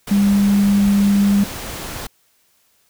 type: tone in noise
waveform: sine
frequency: 200.9 Hz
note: G3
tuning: 43 cents sharp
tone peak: -11 dBFS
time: 0.11-1.44 s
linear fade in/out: 5 ms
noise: pink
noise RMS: -29 dBFS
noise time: 0.07-2.07 s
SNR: +15 dB
effects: white hiss -60 dBFS RMS until 2.89 s